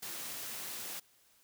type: high-pass noise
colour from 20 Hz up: white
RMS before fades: -42 dBFS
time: 0.02-1 s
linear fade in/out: 10 ms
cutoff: 110 Hz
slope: 96 dB/octave
effects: white hiss -67 dBFS RMS until 1.43 s